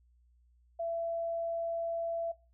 sine tone, 670 Hz, E5, 28 cents sharp, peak -32 dBFS, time 0.79-2.32 s, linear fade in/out 10 ms, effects noise-tail reverb RT60 0.3 s tail -19 dB re dry + added 60 Hz sine -63 dBFS peak until 2.53 s

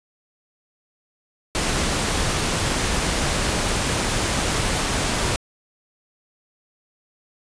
pink noise, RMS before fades -22 dBFS, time 1.55-5.36 s, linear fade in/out 0 ms, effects resampled to 22050 Hz

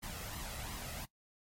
pink noise with flanger, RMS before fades -43 dBFS, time 0.02-1.06 s, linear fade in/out 20 ms, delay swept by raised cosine 0.97 to 1.57 ms, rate 2.8 Hz, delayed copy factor +0.55, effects noise-tail reverb RT60 0.1 s tail -19 dB re dry + MP3 64 kbps

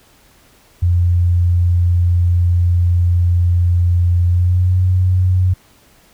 sine tone with pitch glide, 87.6 to 91.74 Hz, F2 to F#2, +6 to -14 cents, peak -10 dBFS, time 0.82-5.54 s, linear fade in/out 10 ms, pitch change +80 cents, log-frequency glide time 4.26-4.78 s, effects pink hiss -50 dBFS RMS until 6.13 s

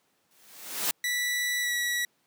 white noise with exponential growth, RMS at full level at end -25 dBFS, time 0.31-0.91 s, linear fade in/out 1 ms, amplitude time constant 130 ms
sawtooth tone with pitch glide, 1961 to 1935.1 Hz, B6 to B6, -13 to -36 cents, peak -23 dBFS, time 1.04-2.05 s, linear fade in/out 2 ms, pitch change -23 cents, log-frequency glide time 1.61-1.73 s
effects pink hiss -70 dBFS RMS until 2.26 s + high-pass 200 Hz 12 dB/octave

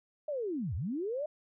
sine linear two-way sweep, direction down then up, 622.3 to 69.3 to 622.3 Hz, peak -32 dBFS, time 0.28-1.26 s, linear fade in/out 5 ms, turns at 0.75 s, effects none

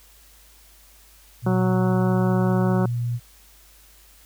sine tone, 120 Hz, B2, 49 cents flat, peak -22 dBFS, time 1.42-3.2 s, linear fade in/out 50 ms
harmonic tone, 185 Hz, F#3, in tune, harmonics 1 / 2 / 3 / 4 / 5 / 6 / 7 / 8, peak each -20 / -26 / -30 / -32 / -34 / -36 / -37 / -38 dBFS, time 1.46-2.86 s, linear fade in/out 5 ms
effects added 51 Hz sine -53 dBFS peak until 4.25 s + white hiss -53 dBFS RMS until 4.25 s

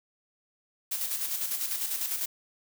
blue noise with tremolo, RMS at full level -30 dBFS, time 0.91-2.26 s, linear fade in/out 10 ms, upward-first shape square, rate 10 Hz, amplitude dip 45%, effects none

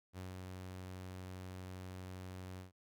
sawtooth tone with ADSR envelope, 92.5 Hz, F#2, in tune, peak -40 dBFS, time 0.13-2.72 s, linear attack 51 ms, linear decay 160 ms, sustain -2 dB, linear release 130 ms, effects none

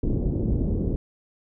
pink low-pass noise, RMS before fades -24 dBFS, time 0.03-0.96 s, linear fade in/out 2 ms, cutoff 390 Hz, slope 24 dB/octave, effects none

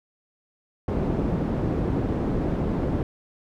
white low-pass noise, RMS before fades -25 dBFS, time 0.88-3.03 s, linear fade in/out 2 ms, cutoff 310 Hz, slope 12 dB/octave, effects none

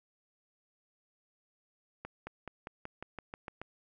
accelerating click train, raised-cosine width 0.5 ms, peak -26 dBFS, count 10, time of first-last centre 2.05-3.616 s, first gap 220 ms, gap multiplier 0.94, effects none

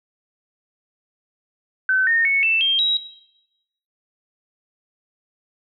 sine tone with pitch steps, 1526 / 1835.8 / 2209 / 2657 / 3196 / 3845 Hz, G6 / A#6 / C#7 / E7 / G7 / B7, -47 / -27 / -7 / +13 / +33 / -47 cents, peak -15 dBFS, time 1.89-2.97 s, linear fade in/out 2 ms, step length 180 ms, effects noise-tail reverb RT60 0.9 s tail -17 dB re dry

